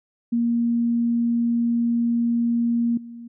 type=tone with level steps; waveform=sine; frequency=235 Hz; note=A#3; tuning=14 cents sharp; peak=-18 / -35 dBFS; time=0.32-3.28 s; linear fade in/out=10 ms; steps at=2.97 s; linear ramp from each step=5 ms; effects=none